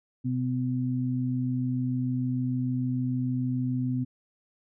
sine tone pair together, 126.7 / 253.4 Hz, B2 / B3, +45 / +45 cents, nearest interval octave, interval 1200 cents, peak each -28 dBFS, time 0.24-4.05 s, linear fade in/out 20 ms, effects none

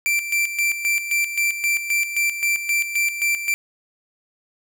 45% pulse tone with tremolo, 2349 Hz, D7, in tune, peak -17 dBFS, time 0.06-3.54 s, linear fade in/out 0 ms, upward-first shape square, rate 3.8 Hz, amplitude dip 65%, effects none

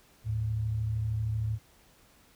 sine tone pair together, 76.79 / 109.8 Hz, D#2 / A2, -22 / -3 cents, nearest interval tritone, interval 619 cents, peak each -37 / -28 dBFS, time 0.24-1.59 s, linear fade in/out 50 ms, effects pink hiss -61 dBFS RMS until 2.35 s

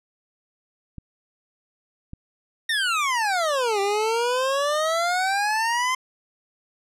clicks, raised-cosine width 5 ms, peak -24 dBFS, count 2, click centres 0.983 / 2.134 s
25% pulse exponential two-way sweep, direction down then up, 1872 to 392 to 1043 Hz, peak -17 dBFS, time 2.69-5.95 s, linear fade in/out 5 ms, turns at 3.8 s
effects low-pass 9000 Hz 12 dB/octave

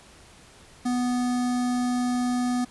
square tone with notch filter, 246.9 Hz, B3, in tune, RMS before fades -25 dBFS, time 0.85-2.65 s, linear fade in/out 10 ms, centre 2600 Hz, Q 1.1, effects pink hiss -51 dBFS RMS until 2.7 s + resampled to 24000 Hz

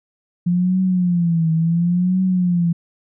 sine tone with vibrato, 173.7 Hz, F3, 9 cents flat, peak -14 dBFS, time 0.46-2.73 s, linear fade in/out 10 ms, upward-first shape triangle, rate 0.71 Hz, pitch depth 140 cents each way, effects none

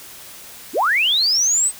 sine linear sweep, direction up, 200 to 8372 Hz, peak -14 dBFS, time 0.73-1.72 s, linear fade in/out 50 ms, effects white hiss -39 dBFS RMS until 1.79 s

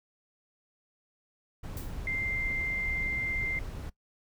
brown noise, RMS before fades -38 dBFS, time 1.63-3.9 s, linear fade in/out 10 ms
blue noise with exponential decay, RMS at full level -42 dBFS, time 1.77-2.03 s, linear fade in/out 2 ms, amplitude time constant 56 ms
sine tone, 2093 Hz, C7, in tune, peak -30 dBFS, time 2.07-3.59 s, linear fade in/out 2 ms
effects noise-tail reverb RT60 0.1 s tail -19 dB re dry

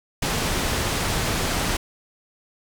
pink low-pass noise, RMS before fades -24 dBFS, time 0.22-1.77 s, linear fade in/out 5 ms, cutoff 10000 Hz, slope 12 dB/octave, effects none

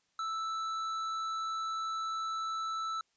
sine tone with tanh clipping, 1318.5 Hz, E6, in tune, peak -35 dBFS, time 0.19-3.01 s, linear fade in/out 2 ms, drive 11 dB, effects white hiss -75 dBFS RMS until 3.16 s + resampled to 16000 Hz

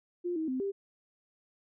sine tone with pitch steps, 352 / 318 / 258.6 / 396.1 Hz, F4 / D#4 / C4 / G4, +14 / +38 / -20 / +18 cents, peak -30 dBFS, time 0.24-0.72 s, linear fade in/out 20 ms, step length 120 ms, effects none

